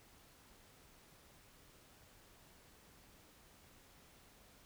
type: silence
effects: pink hiss -64 dBFS RMS until 4.65 s